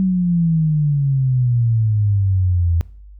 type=exponential sweep; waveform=sine; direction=down; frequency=190.7 to 82.5 Hz; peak=-13 dBFS; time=0-2.81 s; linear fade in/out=0 ms; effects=noise-tail reverb RT60 0.5 s tail -22 dB re dry + added 50 Hz sine -37 dBFS peak until 3.19 s